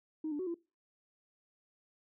sine tone with pitch steps, 312.6 / 293.2 / 371.4 / 339.2 Hz, D#4 / D4 / F#4 / E4, +8 / -3 / +7 / +50 cents, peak -33 dBFS, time 0.24-0.544 s, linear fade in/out 5 ms, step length 76 ms, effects noise-tail reverb RT60 0.3 s tail -23 dB re dry + tanh soft clip ceiling -30 dBFS

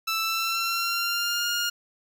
15% pulse tone with pitch glide, 1323 to 1418 Hz, E6 to F6, +6 to +26 cents, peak -18 dBFS, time 0.07-1.7 s, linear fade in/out 10 ms, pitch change +120 cents, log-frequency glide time 0.21-1.48 s, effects none

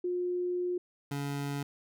sine / 25% pulse tone pair in turn, 357.3 / 141.79 Hz, F4 / C#3, +40 / +40 cents, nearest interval octave + major third, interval 1600 cents, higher first, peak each -29 / -29 dBFS, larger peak neither, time 0.04-0.78 / 1.11-1.63 s, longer first, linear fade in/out 5 ms, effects none

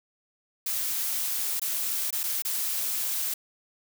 blue noise with dropouts, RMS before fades -29 dBFS, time 0.66-3.34 s, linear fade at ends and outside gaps 5 ms, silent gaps 1.597-1.616 / 2.106-2.126 / 2.233-2.237 / 2.422-2.449 s, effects none

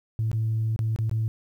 sine tone with dropouts, 111 Hz, A2, 16 cents sharp, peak -21 dBFS, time 0.19-1.28 s, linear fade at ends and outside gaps 0 ms, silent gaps 0.315-0.33 / 0.762-0.791 / 0.961-0.988 / 1.095-1.113 s, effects tanh soft clip ceiling -19 dBFS + 10-bit

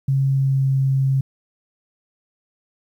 sine tone with pitch glide, 135.8 to 134.63 Hz, C#3 to C3, -35 to +50 cents, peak -15 dBFS, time 0.08-1.21 s, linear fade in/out 5 ms, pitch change -15 cents, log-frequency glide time 0.31-0.71 s, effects 9-bit

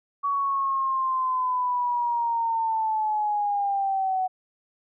sine linear sweep, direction down, 1130 to 743 Hz, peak -22 dBFS, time 0.23-4.28 s, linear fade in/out 20 ms, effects none

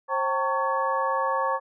sine tone cluster, 534 / 777 / 906 / 1117 / 1702 Hz, C5 / G5 / A#5 / C#6 / G#6, +35 / -16 / -50 / +13 / +42 cents, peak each -28 / -34 / -28 / -26 / -35 dBFS, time 0.08-1.6 s, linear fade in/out 50 ms, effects none

